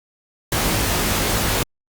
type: noise with comb filter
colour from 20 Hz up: pink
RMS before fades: -20 dBFS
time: 0.52-1.63 s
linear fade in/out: 2 ms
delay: 19 ms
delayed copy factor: +0.6
effects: Opus 48 kbps